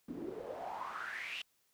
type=noise with band-pass filter sweep; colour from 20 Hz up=pink; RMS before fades=-43 dBFS; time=0.08-1.42 s; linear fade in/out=5 ms; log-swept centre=250 to 3000 Hz; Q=6.5; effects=white hiss -75 dBFS RMS until 1.73 s